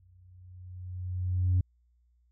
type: tone with exponential growth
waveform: sine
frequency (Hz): 91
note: F#2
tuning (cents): -28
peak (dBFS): -19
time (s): 0-1.61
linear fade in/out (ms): 5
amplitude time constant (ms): 350
effects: tanh soft clip ceiling -19 dBFS + added 60 Hz sine -64 dBFS peak until 2.31 s